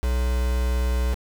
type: tone with quantisation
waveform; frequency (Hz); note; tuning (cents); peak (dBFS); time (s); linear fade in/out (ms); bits
triangle; 61.74; B1; 0; -18; 0.02-1.15; 20; 5
effects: none